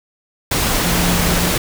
sine tone in noise, 174.61 Hz, F3, in tune, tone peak -19 dBFS, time 0.84-1.52 s, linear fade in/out 5 ms, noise pink, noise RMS -17 dBFS, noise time 0.51-1.58 s, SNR -5 dB, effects none

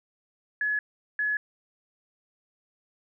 sine tone pair in turn, 1698 / 1698 Hz, G#6 / G#6, +38 / +38 cents, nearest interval unison, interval 0 cents, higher neither, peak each -24 dBFS, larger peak neither, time 0.61-0.79 / 1.19-1.37 s, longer neither, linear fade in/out 2 ms, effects none

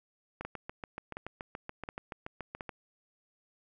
two click trains, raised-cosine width 0.5 ms, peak -24 / -23 dBFS, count 17 / 4, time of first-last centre 0.41-2.692 / 0.45-2.608 s, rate 7.01 / 1.39 Hz, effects none

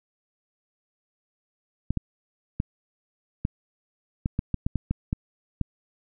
clicks, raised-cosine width 5 ms, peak -12 dBFS, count 12, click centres 1.906 / 1.973 / 2.601 / 3.451 / 4.259 / 4.391 / 4.543 / 4.665 / 4.757 / 4.91 / 5.129 / 5.613 s, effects none

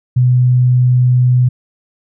sine tone, 125.2 Hz, B2, 24 cents sharp, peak -7 dBFS, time 0.16-1.49 s, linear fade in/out 10 ms, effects none

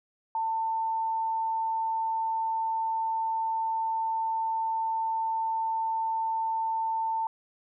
sine tone, 895 Hz, A5, 29 cents sharp, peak -26 dBFS, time 0.35-7.27 s, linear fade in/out 2 ms, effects none

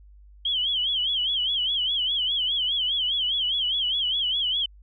sine tone with vibrato, 3158 Hz, G7, 12 cents sharp, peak -22 dBFS, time 0.45-4.66 s, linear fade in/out 5 ms, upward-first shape sine, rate 4.9 Hz, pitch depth 130 cents each way, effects added 50 Hz sine -47 dBFS peak until 4.82 s

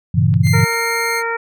sine chord, G diminished seventh, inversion none, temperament equal, 98 / 116.54 / 138.59 / 164.81 Hz, G2 / Bb2 / Db3 / Fb3, 0 / 0 / 0 / 0 cents, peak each -16 dBFS, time 0.14-0.65 s, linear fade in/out 10 ms
click train, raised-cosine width 0.3 ms, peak -22 dBFS, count 4, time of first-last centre 0.34-0.734 s, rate 7.62 Hz
sawtooth tone with pitch glide, 2093 to 2123 Hz, C7 to C7, 0 to +25 cents, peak -17 dBFS, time 0.43-1.23 s, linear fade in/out 50 ms, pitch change +25 cents, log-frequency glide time 0.6-0.66 s
harmonic tone, 461.2 Hz, A#4, 19 cents flat, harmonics 1 / 2 / 3 / 4 / 5, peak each -23 / -24 / -23 / -25 / -28 dBFS, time 0.53-1.37 s, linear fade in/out 10 ms
effects none

